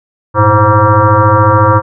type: tone with frequency modulation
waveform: sine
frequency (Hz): 523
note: C5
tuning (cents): -1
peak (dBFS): -4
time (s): 0.34-1.82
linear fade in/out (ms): 50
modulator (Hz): 212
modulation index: 3.7
effects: none